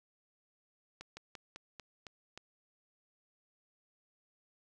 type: slowing click train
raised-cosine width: 0.2 ms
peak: -29 dBFS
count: 7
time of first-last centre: 1.01-2.376 s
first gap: 160 ms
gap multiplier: 1.14
effects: none